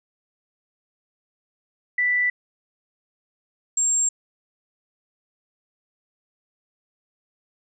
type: tone pair in turn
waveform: sine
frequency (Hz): 1975.5 / 7458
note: B6 / A#8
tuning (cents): 0 / 0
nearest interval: octave + major seventh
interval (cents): 2300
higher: second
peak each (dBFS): -18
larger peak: neither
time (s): 1.98-2.3 / 3.77-4.09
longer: neither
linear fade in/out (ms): 5
effects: none